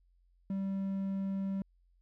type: tone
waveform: triangle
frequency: 194.3 Hz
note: G3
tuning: 15 cents flat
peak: -30 dBFS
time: 0.5-1.62 s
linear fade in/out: 2 ms
effects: added 44 Hz sine -65 dBFS peak until 2.01 s